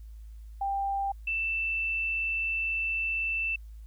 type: tone pair in turn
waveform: sine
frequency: 791 / 2661 Hz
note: G5 / E7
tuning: +15 / +16 cents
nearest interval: octave + major sixth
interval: 2101 cents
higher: second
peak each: -27 dBFS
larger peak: neither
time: 0.61-1.12 / 1.27-3.56 s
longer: second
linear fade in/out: 5 ms
effects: added 54 Hz sine -42 dBFS peak until 3.86 s + white hiss -70 dBFS RMS until 3.86 s